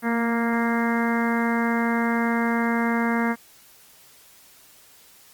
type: harmonic tone with a mistuned harmonic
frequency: 233.1 Hz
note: A#3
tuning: in tune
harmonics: 1 / 2 / 3 / 4 / 5 / 6 / 7 / 8 / 9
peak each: -22 / -30 / -32 / -30 / -33 / -34 / -31 / -35 / -33 dBFS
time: 0.02-3.36 s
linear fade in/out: 50 ms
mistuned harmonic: 1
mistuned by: -17 cents
effects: white hiss -52 dBFS RMS until 5.33 s + Opus 32 kbps